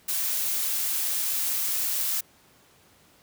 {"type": "noise", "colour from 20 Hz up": "blue", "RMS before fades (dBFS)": -27, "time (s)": [0.08, 2.21], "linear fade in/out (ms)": 10, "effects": ["pink hiss -58 dBFS RMS until 3.22 s", "high-pass 80 Hz 12 dB/octave"]}